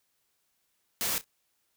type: noise with echo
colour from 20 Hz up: white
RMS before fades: -30 dBFS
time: 1.01-1.18 s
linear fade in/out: 0 ms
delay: 31 ms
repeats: 2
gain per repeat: -15 dB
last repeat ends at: 1.242 s
effects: white hiss -75 dBFS RMS until 1.76 s